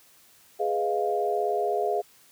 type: chord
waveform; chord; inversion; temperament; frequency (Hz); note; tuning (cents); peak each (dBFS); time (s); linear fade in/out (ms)
sine; F half-diminished seventh; first; equal; 415.3 / 493.9 / 622.3 / 698.5; Ab4 / Cb5 / Eb5 / F5; 0 / 0 / 0 / 0; -27 / -33 / -32 / -27; 0.59-2.02; 20
effects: white hiss -57 dBFS RMS until 2.31 s + high-pass 60 Hz 12 dB/octave